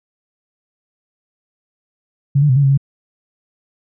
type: tone with pitch steps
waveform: sine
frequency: 139.8 / 147.8 / 127.9 / 142 / 136.3 / 138.5 Hz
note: C#3 / D3 / C3 / C#3 / C#3 / C#3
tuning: +15 / +11 / -39 / +42 / -29 / -1 cents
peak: -9 dBFS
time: 2.35-2.776 s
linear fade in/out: 10 ms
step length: 71 ms
effects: none